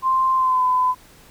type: tone with pitch glide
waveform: sine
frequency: 1046.5 to 1009.7 Hz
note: C6 to B5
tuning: 0 to +38 cents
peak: -15 dBFS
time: 0.02-0.95 s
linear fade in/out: 50 ms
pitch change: -62 cents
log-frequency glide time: 0.35-0.64 s
effects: pink hiss -49 dBFS RMS until 1.3 s